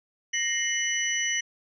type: tone cluster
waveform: sine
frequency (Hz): 1866 / 2110 / 2969 / 5940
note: A#6 / C7 / F#7 / F#8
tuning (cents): +1 / +14 / +5 / +6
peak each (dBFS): -30 / -31 / -31 / -29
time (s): 0.33-1.41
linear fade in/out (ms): 10
effects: none